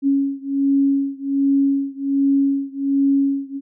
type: beating tone pair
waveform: sine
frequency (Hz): 275.9 / 277.2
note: C#4 / C#4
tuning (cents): -8 / 0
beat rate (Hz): 1.3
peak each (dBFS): -18 / -19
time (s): 0.02-3.61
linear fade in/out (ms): 50
effects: none